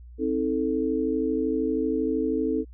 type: chord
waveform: sine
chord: A diminished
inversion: first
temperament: just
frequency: 264 / 316.8 / 440 Hz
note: C4 / Eb4 / A4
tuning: +16 / +31 / 0 cents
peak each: -27 dBFS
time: 0.18-2.65 s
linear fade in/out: 50 ms
effects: added 60 Hz sine -42 dBFS peak until 2.73 s